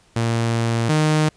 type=tone pair in turn; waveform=sawtooth; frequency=115.5 / 154.17 Hz; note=A#2 / D#3; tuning=-16 / -16 cents; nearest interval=perfect fourth; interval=500 cents; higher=second; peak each=-14 / -11 dBFS; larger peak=second; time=0.16-0.89 / 0.89-1.29 s; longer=first; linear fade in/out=5 ms; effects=pink hiss -56 dBFS RMS until 1.36 s + resampled to 22050 Hz